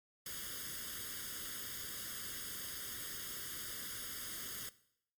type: noise with comb filter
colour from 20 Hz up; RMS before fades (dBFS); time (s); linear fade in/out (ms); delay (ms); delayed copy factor
white; -44; 0.26-4.69; 2; 0.6; +1
effects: noise-tail reverb RT60 0.7 s tail -18 dB re dry + MP3 96 kbps